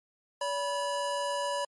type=tone pair together; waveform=square; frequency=570.6 / 980 Hz; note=C#5 / B5; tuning=+50 / -14 cents; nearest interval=major sixth; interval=936 cents; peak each=-33 / -33 dBFS; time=0.41-1.65 s; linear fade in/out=5 ms; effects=MP3 48 kbps